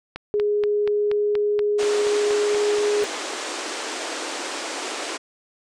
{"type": "click train", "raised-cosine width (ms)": 0.3, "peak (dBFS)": -15, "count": 13, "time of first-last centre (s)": [0.16, 3.024], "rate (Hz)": 4.19}
{"type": "tone", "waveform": "sine", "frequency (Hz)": 415.3, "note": "G#4", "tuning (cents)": 0, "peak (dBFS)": -18, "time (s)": [0.34, 3.04], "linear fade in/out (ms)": 0}
{"type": "band-pass noise", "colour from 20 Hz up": "pink", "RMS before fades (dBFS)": -30, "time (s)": [1.78, 5.18], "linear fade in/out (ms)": 20, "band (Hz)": [290, 8700], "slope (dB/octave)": 48}
{"effects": []}